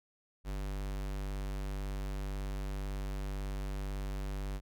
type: tone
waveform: square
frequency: 49.04 Hz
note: G1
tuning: 1 cent sharp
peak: -36 dBFS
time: 0.44-4.61 s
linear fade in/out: 50 ms
effects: none